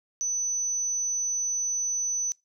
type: tone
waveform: sine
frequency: 6000 Hz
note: F#8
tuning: 23 cents sharp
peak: -25 dBFS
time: 0.21-2.32 s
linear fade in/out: 0 ms
effects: noise-tail reverb RT60 0.2 s tail -21 dB re dry